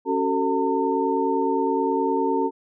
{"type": "tone cluster", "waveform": "sine", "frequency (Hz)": [276.6, 377.7, 447.4, 906], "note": ["C#4", "F#4", "A4", "A#5"], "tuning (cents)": [-4, 36, 29, -50], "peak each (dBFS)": -25, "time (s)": [0.05, 2.51], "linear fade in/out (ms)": 50, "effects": []}